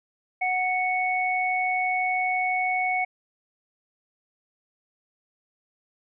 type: tone pair together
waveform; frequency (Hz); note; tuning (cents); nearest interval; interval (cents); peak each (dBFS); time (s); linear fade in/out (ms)
sine; 738.4 / 2217; F#5 / C#7; -4 / 0; octave + perfect fifth; 1904; -25; 0.41-3.05; 10
effects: none